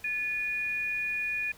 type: tone pair together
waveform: sine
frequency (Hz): 1733.1 / 2451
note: A6 / D#7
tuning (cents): -27 / -27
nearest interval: tritone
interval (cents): 600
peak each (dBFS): -37 / -29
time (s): 0.04-1.52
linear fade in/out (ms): 5
effects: pink hiss -54 dBFS RMS until 1.57 s